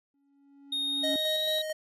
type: tone with exponential growth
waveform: triangle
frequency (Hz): 279.7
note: C#4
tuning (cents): +16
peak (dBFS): -28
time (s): 0.14-1.16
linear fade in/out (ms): 2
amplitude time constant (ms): 220
type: tone with pitch glide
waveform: triangle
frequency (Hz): 3708 to 3832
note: A#7 to A#7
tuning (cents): -10 to +47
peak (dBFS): -27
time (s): 0.72-1.62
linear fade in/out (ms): 5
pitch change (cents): +57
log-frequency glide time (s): 0.91-1.49
type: tone with tremolo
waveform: square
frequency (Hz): 622.3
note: D#5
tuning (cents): 0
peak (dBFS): -30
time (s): 1.03-1.73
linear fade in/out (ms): 10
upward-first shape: square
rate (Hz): 4.5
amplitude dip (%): 35
effects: resampled to 32000 Hz